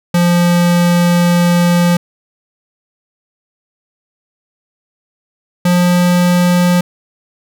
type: tone pair in turn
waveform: square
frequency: 174.3 / 177.14 Hz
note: F3 / F3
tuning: -3 / +25 cents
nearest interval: unison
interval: 28 cents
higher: second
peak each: -9 dBFS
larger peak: neither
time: 0.14-1.97 / 5.65-6.81 s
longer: first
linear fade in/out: 5 ms
effects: none